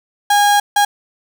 35% pulse tone bursts at uneven times, 819 Hz, G#5, 24 cents flat, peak -8 dBFS, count 2, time 0.3-0.6 / 0.76-0.85 s, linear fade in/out 5 ms, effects none

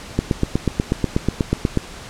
click train, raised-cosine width 3 ms, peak -3 dBFS, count 14, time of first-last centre 0.19-1.773 s, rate 8.21 Hz, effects pink hiss -36 dBFS RMS until 2.09 s + low-pass 8000 Hz 12 dB/octave

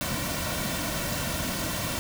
pink noise with comb filter, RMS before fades -30 dBFS, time 0.01-1.99 s, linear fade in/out 0 ms, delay 2.4 ms, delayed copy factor -0.65, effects none

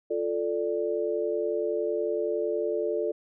sine chord, D minor, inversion first, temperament equal, 349.2 / 440 / 587.3 Hz, F4 / A4 / D5, 0 / 0 / 0 cents, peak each -31 / -28 / -31 dBFS, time 0.1-3.12 s, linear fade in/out 10 ms, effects none

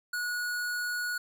square tone, 1458 Hz, F#6, 26 cents flat, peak -31 dBFS, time 0.13-1.18 s, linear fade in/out 5 ms, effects none

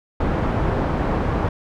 pink low-pass noise, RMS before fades -21 dBFS, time 0.2-1.49 s, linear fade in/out 5 ms, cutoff 1100 Hz, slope 12 dB/octave, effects none

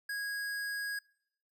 sine tone with hard clipping, 1650 Hz, G#6, 12 cents flat, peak -36 dBFS, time 0.09-0.99 s, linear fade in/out 5 ms, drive 18 dB, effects noise-tail reverb RT60 0.8 s tail -26 dB re dry

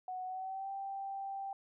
sine tone with pitch glide, 740 to 784 Hz, F#5 to G5, 0 to 0 cents, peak -38 dBFS, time 0.08-1.53 s, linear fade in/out 2 ms, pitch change +100 cents, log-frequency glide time 0.25-0.7 s, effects none

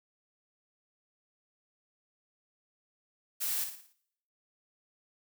blue noise with echo, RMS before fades -33 dBFS, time 3.4-3.65 s, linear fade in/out 20 ms, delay 57 ms, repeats 5, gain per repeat -7 dB, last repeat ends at 3.935 s, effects noise-tail reverb RT60 0.7 s tail -20 dB re dry

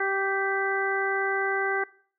harmonic tone with a mistuned harmonic, 390 Hz, G4, 9 cents flat, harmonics 1 / 2 / 3 / 4 / 5, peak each -29 / -31 / -34 / -28 / -31 dBFS, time 0-1.84 s, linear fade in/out 5 ms, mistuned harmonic 5, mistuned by +30 cents, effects noise-tail reverb RT60 0.5 s tail -21 dB re dry

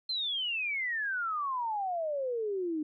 sine exponential sweep, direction down, 4186 to 298 Hz, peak -30 dBFS, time 0.09-2.83 s, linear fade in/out 5 ms, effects none

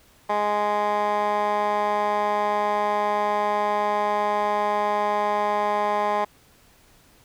15% pulse tone with band-pass filter, 207.7 Hz, G#3, in tune, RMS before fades -23 dBFS, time 0.29-6.25 s, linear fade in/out 10 ms, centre 990 Hz, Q 2.3, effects pink hiss -56 dBFS RMS until 7.24 s

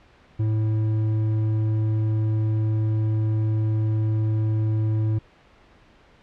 sine tone with hard clipping, 108.8 Hz, A2, 19 cents flat, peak -21 dBFS, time 0.39-5.19 s, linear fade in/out 10 ms, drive 6 dB, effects pink hiss -54 dBFS RMS until 6.22 s + low-pass 3000 Hz 12 dB/octave

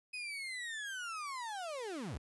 35% pulse linear sweep, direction down, 2525 to 47.56 Hz, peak -38 dBFS, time 0.13-2.18 s, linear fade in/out 10 ms, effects resampled to 24000 Hz + 13-bit

